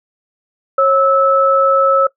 sine tone pair together, 544 / 1306.2 Hz, C#5 / E6, -33 / -16 cents, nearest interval octave + minor third, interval 1517 cents, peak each -11 dBFS, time 0.78-2.07 s, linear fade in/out 5 ms, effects noise-tail reverb RT60 0.1 s tail -21 dB re dry

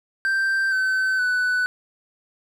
triangle tone with pitch steps, 1568 / 1529.5 / 1492 Hz, G6 / G6 / F#6, 0 / -43 / +14 cents, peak -17 dBFS, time 0.25-1.66 s, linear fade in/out 0 ms, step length 470 ms, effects none

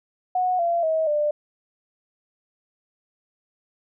sine tone with pitch steps, 733 / 683.9 / 638.1 / 595.4 Hz, F#5 / F5 / D#5 / D5, -16 / -36 / +44 / +24 cents, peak -19 dBFS, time 0.35-1.31 s, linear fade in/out 5 ms, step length 240 ms, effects none

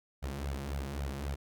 sawtooth tone with flanger, 69.3 Hz, C#2, in tune, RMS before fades -37 dBFS, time 0.22-1.36 s, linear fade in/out 20 ms, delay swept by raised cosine 1.3 to 5.9 ms, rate 3.7 Hz, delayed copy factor +0.9, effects none

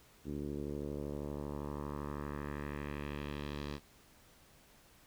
10% pulse tone with low-pass filter sweep, 72.6 Hz, D2, 19 cents flat, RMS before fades -41 dBFS, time 0.24-3.8 s, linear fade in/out 50 ms, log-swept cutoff 310 to 4600 Hz, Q 1.8, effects pink hiss -63 dBFS RMS until 5.06 s

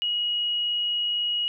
sine tone, 2899 Hz, F#7, 36 cents flat, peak -23 dBFS, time 0.02-1.48 s, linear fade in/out 0 ms, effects none

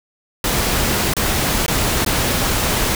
pink noise with dropouts, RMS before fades -18 dBFS, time 0.44-2.95 s, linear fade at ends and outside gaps 2 ms, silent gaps 1.137-1.166 / 1.663-1.68 / 2.048-2.062 s, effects none

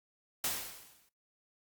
white noise with exponential decay, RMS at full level -31 dBFS, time 0.44-1.09 s, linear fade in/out 2 ms, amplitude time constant 140 ms, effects noise-tail reverb RT60 0.2 s tail -18 dB re dry + Opus 48 kbps

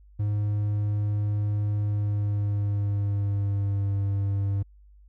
triangle tone with pitch glide, 103.83 to 99.37 Hz, G#2 to G2, 0 to +24 cents, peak -21 dBFS, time 0.19-4.63 s, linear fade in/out 10 ms, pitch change -76 cents, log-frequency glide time 1.81-3.97 s, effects added 50 Hz sine -50 dBFS peak until 5.08 s

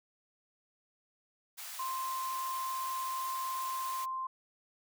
white high-pass noise, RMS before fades -44 dBFS, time 1.57-4.06 s, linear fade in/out 20 ms, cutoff 700 Hz, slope 24 dB/octave
sine tone, 1046.5 Hz, C6, in tune, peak -34 dBFS, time 1.79-4.27 s, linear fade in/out 5 ms
effects none

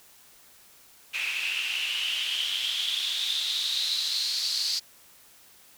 white noise with band-pass filter sweep, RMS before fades -29 dBFS, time 1.13-4.8 s, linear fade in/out 20 ms, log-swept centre 2500 to 4600 Hz, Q 7.5, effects white hiss -55 dBFS RMS until 5.77 s

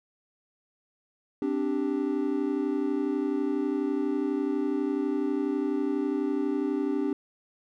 triangle chord, C suspended second, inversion none, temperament equal, 261.6 / 293.7 / 392 Hz, C4 / D4 / G4, 0 / 0 / 0 cents, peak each -29 / -26 / -29 dBFS, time 1.42-7.13 s, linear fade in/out 2 ms, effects none

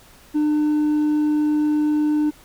sine tone with hard clipping, 300.7 Hz, D4, 41 cents sharp, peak -17 dBFS, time 0.34-2.31 s, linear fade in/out 20 ms, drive 2 dB, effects pink hiss -49 dBFS RMS until 2.44 s

